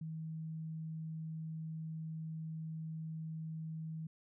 sine tone, 159.6 Hz, D#3, 44 cents sharp, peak -40 dBFS, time 0.01-4.07 s, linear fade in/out 5 ms, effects none

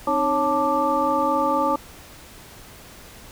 sine tone cluster, 263.2 / 307.2 / 552 / 880 / 1176 Hz, C4 / D#4 / C#5 / A5 / D6, +10 / -22 / -7 / 0 / +2 cents, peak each -29 / -27 / -24 / -23 / -23 dBFS, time 0.07-1.76 s, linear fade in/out 5 ms, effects pink hiss -44 dBFS RMS until 3.31 s

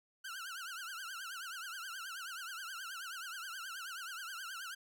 sawtooth tone with vibrato, 1453 Hz, F#6, 32 cents flat, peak -39 dBFS, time 0.24-4.75 s, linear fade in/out 10 ms, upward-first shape triangle, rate 9.4 Hz, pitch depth 200 cents each way, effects none

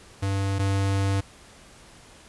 square tone pair in turn, 98 / 98 Hz, G2 / G2, 0 / 0 cents, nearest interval unison, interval 0 cents, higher neither, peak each -24 / -22 dBFS, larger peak second, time 0.22-0.59 / 0.59-1.21 s, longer second, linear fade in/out 10 ms, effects pink hiss -50 dBFS RMS until 2.28 s + resampled to 24000 Hz

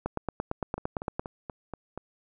two click trains, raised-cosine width 1 ms, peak -22 / -15 dBFS, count 6 / 11, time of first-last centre 0.78-1.976 / 0.06-1.195 s, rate 4.18 / 8.81 Hz, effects none

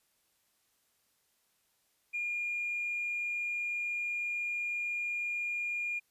triangle tone with tanh clipping, 2418 Hz, D7, 50 cents sharp, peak -32 dBFS, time 2.13-6 s, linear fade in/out 20 ms, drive 4 dB, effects white hiss -74 dBFS RMS until 6.1 s + resampled to 32000 Hz

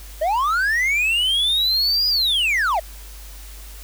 triangle linear two-way sweep, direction up then down, 587.3 to 4954 to 587.3 Hz, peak -15 dBFS, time 0.21-2.8 s, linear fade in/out 10 ms, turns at 2.08 s, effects added 50 Hz sine -36 dBFS peak until 3.83 s + white hiss -43 dBFS RMS until 3.83 s

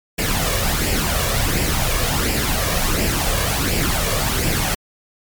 pink noise with flanger, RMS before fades -19 dBFS, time 0.18-4.75 s, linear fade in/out 10 ms, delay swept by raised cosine 0.39 to 1.79 ms, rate 1.4 Hz, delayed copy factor +0.55, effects MP3 96 kbps

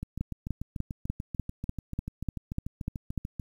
two click trains, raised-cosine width 5 ms, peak -17 / -22 dBFS, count 11 / 24, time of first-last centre 0.21-3.177 / 0.03-3.397 s, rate 3.37 / 6.83 Hz, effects 9-bit

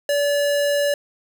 square tone, 575 Hz, D5, 37 cents flat, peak -18 dBFS, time 0.09-0.94 s, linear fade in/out 2 ms, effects none

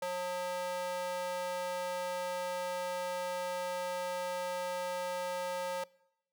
square tone with high-pass filter, 180 Hz, F#3, 47 cents flat, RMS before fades -36 dBFS, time 0.02-5.84 s, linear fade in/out 5 ms, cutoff 650 Hz, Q 5.4, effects noise-tail reverb RT60 0.8 s tail -23 dB re dry

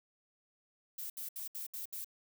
violet noise bursts, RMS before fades -42 dBFS, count 6, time 0.98-2.045 s, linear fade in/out 5 ms, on 120 ms, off 69 ms, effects none

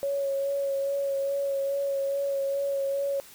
sine tone with vibrato, 554.4 Hz, C#5, in tune, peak -25 dBFS, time 0.03-3.2 s, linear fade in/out 0 ms, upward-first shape sine, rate 2.4 Hz, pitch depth 18 cents each way, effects white hiss -50 dBFS RMS until 3.34 s

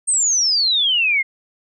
sine exponential sweep, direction down, 8680 to 2076 Hz, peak -14 dBFS, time 0.07-1.23 s, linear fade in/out 20 ms, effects none

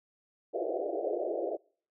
pink band-pass noise, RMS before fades -33 dBFS, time 0.53-1.57 s, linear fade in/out 20 ms, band 330 to 710 Hz, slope 96 dB/octave, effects noise-tail reverb RT60 0.5 s tail -26 dB re dry

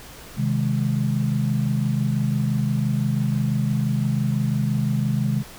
sine chord, Ab major, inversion first, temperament equal with one note detuned, 130.81 / 156.74 / 207.7 Hz, C3 / Eb3 / Ab3, 0 / +13 / 0 cents, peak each -22 / -25 / -24 dBFS, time 0.36-5.44 s, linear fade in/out 50 ms, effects pink hiss -42 dBFS RMS until 5.58 s

